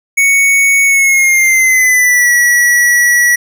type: tone with pitch glide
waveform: square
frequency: 2223 to 1935.2 Hz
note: C#7 to B6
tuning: +4 to -36 cents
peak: -7 dBFS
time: 0.17-3.36 s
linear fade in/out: 10 ms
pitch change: -240 cents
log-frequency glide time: 0.85-2.32 s
effects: none